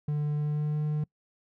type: tone with pitch glide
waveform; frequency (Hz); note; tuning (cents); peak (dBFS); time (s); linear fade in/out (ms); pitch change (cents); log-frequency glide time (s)
triangle; 148.5 to 151.01; D3 to D3; +20 to +49; -24; 0.08-1.04; 5; +29; 0.35-0.8
effects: noise-tail reverb RT60 0.1 s tail -25 dB re dry